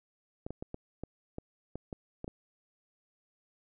clicks, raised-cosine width 2 ms, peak -25 dBFS, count 10, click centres 0.465 / 0.506 / 0.625 / 0.744 / 1.036 / 1.384 / 1.756 / 1.928 / 2.244 / 2.279 s, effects none

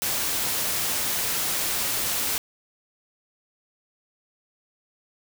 white noise, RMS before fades -26 dBFS, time 0.02-2.38 s, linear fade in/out 0 ms, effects none

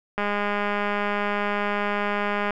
click train, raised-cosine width 0.5 ms, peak -11 dBFS, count 478, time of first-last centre 0.18-2.507 s, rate 205 Hz, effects none

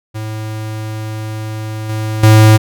square tone with level steps, 108.8 Hz, A2, 19 cents flat, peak -21 / -17 / -4 dBFS, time 0.14-2.58 s, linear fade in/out 20 ms, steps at 1.89 / 2.23 s, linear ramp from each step 5 ms, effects none

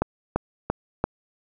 click train, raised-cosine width 1 ms, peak -7 dBFS, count 4, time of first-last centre 0.02-1.04 s, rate 2.94 Hz, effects none

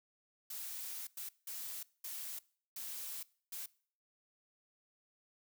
blue noise bursts at uneven times, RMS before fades -44 dBFS, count 6, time 0.5-1.07 / 1.17-1.29 / 1.47-1.83 / 2.04-2.39 / 2.76-3.23 / 3.52-3.66 s, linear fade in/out 5 ms, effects noise-tail reverb RT60 0.5 s tail -22 dB re dry

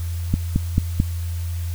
click train, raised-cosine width 5 ms, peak -4 dBFS, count 4, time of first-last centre 0.34-1.001 s, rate 4.54 Hz, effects added 85 Hz sine -23 dBFS peak until 1.74 s + white hiss -42 dBFS RMS until 1.74 s

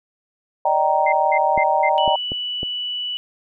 sine chord, Eb major seventh, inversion third, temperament just, 583.4 / 622.3 / 777.8 / 933.4 Hz, D5 / Eb5 / G5 / Bb5, -12 / 0 / -14 / +2 cents, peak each -23 / -22 / -19 / -19 dBFS, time 0.65-2.16 s, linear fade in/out 5 ms
sine tone bursts, 2087 Hz, C7, 5 cents flat, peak -20 dBFS, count 4, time 1.06-1.894 s, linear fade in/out 10 ms, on 66 ms, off 190 ms
clicks, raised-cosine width 2 ms, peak -15 dBFS, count 4, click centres 1.577 / 2.078 / 2.319 / 2.631 s
sine tone, 2960 Hz, F#7, in tune, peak -23 dBFS, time 1.98-3.17 s, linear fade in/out 0 ms
effects none

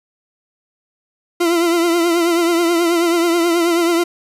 40% pulse tone with vibrato, 340.4 Hz, F4, 44 cents flat, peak -12 dBFS, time 1.4-4.04 s, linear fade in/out 10 ms, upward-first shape triangle, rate 9.3 Hz, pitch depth 65 cents each way, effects resampled to 32000 Hz + 9-bit

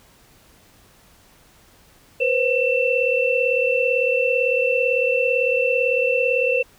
sine tone cluster, 488.1 / 526 / 2681 Hz, B4 / C5 / E7, -20 / +9 / +29 cents, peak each -21 dBFS, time 2.2-6.63 s, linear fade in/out 10 ms, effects pink hiss -53 dBFS RMS until 6.78 s

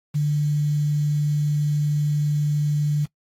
sine tone with quantisation, 147.9 Hz, D3, 13 cents sharp, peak -18 dBFS, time 0.14-3.06 s, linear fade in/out 20 ms, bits 7, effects noise-tail reverb RT60 0.1 s tail -22 dB re dry + AAC 48 kbps

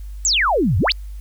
sine exponential two-way sweep, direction down then up, 7900 to 79.9 to 5030 Hz, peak -14 dBFS, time 0.25-0.92 s, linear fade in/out 0 ms, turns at 0.78 s, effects added 50 Hz sine -29 dBFS peak until 1.2 s + white hiss -55 dBFS RMS until 1.2 s

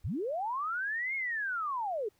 sine linear two-way sweep, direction up then down, 56.1 to 2186 to 385.5 Hz, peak -31 dBFS, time 0.04-2.09 s, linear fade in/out 10 ms, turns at 1.15 s, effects pink hiss -71 dBFS RMS until 2.19 s

